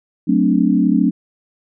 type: chord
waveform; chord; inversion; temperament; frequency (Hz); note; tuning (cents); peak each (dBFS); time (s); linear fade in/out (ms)
sine; D dominant seventh; first; equal; 185 / 220 / 261.6 / 293.7; F#3 / A3 / C4 / D4; 0 / 0 / 0 / 0; -17; 0.27-1.11; 20
effects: none